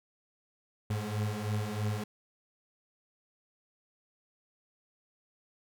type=beating tone pair; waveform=35% pulse; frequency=103.83 / 106.93 Hz; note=G#2 / A2; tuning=0 / -49 cents; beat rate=3.1 Hz; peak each=-33 / -32 dBFS; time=0.9-2.04 s; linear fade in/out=5 ms; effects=none